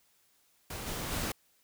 pink noise with level steps, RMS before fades -40 / -37 / -34 dBFS, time 0.7-1.32 s, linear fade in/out 5 ms, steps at 0.86 / 1.11 s, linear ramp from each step 20 ms, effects white hiss -69 dBFS RMS until 1.63 s

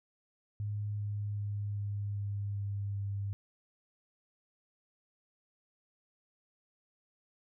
sine tone with pitch steps, 103.83 / 103.17 / 102.52 / 101.87 / 101.22 / 100.58 / 99.95 Hz, G#2 / G#2 / G#2 / G#2 / G#2 / G2 / G2, 0 / -11 / -22 / -33 / -44 / +45 / +34 cents, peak -33 dBFS, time 0.6-3.33 s, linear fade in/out 0 ms, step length 390 ms, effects none

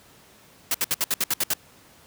white noise bursts, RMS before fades -23 dBFS, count 9, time 0.71-1.536 s, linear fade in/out 2 ms, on 34 ms, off 65 ms, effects pink hiss -53 dBFS RMS until 2.06 s + high-pass 80 Hz 12 dB/octave

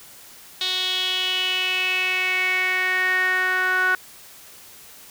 sawtooth tone with band-pass filter sweep, 370.2 Hz, F#4, 1 cent sharp, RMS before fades -22 dBFS, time 0.61-3.95 s, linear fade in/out 2 ms, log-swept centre 3700 to 1500 Hz, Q 6.2, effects white hiss -45 dBFS RMS until 5.1 s

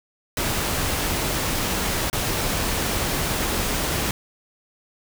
pink noise with dropouts, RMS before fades -24 dBFS, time 0.37-4.11 s, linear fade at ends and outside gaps 2 ms, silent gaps 2.1-2.129 s, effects none

